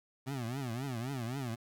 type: tone with vibrato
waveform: 25% pulse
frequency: 126.1 Hz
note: B2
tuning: 36 cents sharp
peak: -32 dBFS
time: 0.26-1.56 s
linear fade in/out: 20 ms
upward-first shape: triangle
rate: 3.8 Hz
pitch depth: 230 cents each way
effects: 11-bit